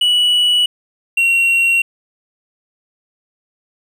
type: tone pair in turn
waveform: triangle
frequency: 2943 / 2741 Hz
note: F#7 / F7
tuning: -10 / -33 cents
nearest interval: minor second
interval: 123 cents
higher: first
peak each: -9 dBFS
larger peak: neither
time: 0.01-0.66 / 1.17-1.82 s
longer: neither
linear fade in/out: 5 ms
effects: none